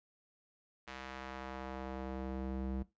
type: tone with band-pass filter sweep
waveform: square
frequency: 65.41 Hz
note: C2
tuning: in tune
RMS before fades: -42 dBFS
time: 0.87-2.83 s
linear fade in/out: 10 ms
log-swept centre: 2100 to 210 Hz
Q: 0.74
effects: noise-tail reverb RT60 0.2 s tail -18 dB re dry + resampled to 16000 Hz